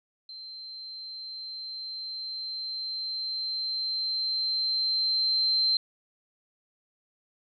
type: tone with level ramp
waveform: sine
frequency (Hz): 4119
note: C8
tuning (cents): -28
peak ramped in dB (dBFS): -40 to -21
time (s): 0.29-5.77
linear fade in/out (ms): 2
effects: none